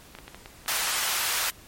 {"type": "clicks", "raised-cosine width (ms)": 0.3, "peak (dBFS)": -24, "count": 6, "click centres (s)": [0.151, 0.187, 0.28, 0.346, 0.459, 0.661]}
{"type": "high-pass noise", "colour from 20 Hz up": "pink", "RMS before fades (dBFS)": -27, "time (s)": [0.68, 1.5], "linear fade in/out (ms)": 0, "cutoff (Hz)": 1100, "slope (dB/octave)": 12}
{"effects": ["pink hiss -50 dBFS RMS until 1.67 s", "MP3 64 kbps"]}